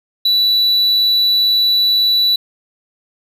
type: tone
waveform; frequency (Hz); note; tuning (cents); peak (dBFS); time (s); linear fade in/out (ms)
triangle; 3951; B7; 0; -9; 0.25-2.36; 5
effects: none